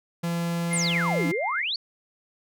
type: tone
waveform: 45% pulse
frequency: 170 Hz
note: F3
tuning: 46 cents flat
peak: -25 dBFS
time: 0.23-1.32 s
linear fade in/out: 10 ms
type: tone with tremolo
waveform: sine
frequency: 2100 Hz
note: C7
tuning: 6 cents sharp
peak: -28 dBFS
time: 0.7-1.64 s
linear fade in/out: 20 ms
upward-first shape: sine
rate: 8.2 Hz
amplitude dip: 35%
type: exponential two-way sweep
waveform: sine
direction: down then up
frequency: 10548 to 265.9 to 4683 Hz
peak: -25 dBFS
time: 0.73-1.76 s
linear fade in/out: 2 ms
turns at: 1.27 s
effects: none